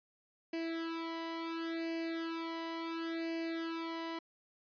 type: tone with flanger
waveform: sawtooth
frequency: 329.6 Hz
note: E4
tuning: in tune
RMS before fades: -39 dBFS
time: 0.53-4.19 s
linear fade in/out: 5 ms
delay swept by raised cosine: 0.41 to 1.01 ms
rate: 0.71 Hz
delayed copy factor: +1
effects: resampled to 11025 Hz